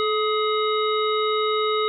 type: harmonic tone with a mistuned harmonic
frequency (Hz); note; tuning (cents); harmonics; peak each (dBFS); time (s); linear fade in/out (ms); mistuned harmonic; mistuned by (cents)
420; G#4; +19; 1 / 3 / 5 / 7 / 9; -22 / -24 / -33 / -37 / -29; 0-1.88; 0; 1; +44
effects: none

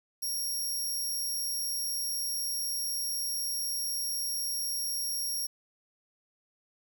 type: tone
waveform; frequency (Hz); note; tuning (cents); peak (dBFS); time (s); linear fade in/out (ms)
15% pulse; 5588; F8; 0; -25; 0.22-5.47; 10
effects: 10-bit

